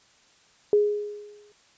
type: tone with exponential decay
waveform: sine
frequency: 415.3 Hz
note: G#4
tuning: in tune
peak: -14 dBFS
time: 0.73-1.52 s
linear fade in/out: 1 ms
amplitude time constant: 170 ms
effects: white hiss -59 dBFS RMS until 1.77 s + resampled to 16000 Hz